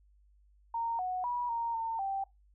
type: tone with pitch steps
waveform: sine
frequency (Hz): 924 / 736 / 971 / 929 / 907 / 781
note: A#5 / F#5 / B5 / A#5 / A#5 / G5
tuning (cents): -16 / -9 / -30 / -6 / -48 / -7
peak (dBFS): -31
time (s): 0.74-2.24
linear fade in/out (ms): 5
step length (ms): 250
effects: noise-tail reverb RT60 0.2 s tail -21 dB re dry + added 50 Hz sine -61 dBFS peak until 2.54 s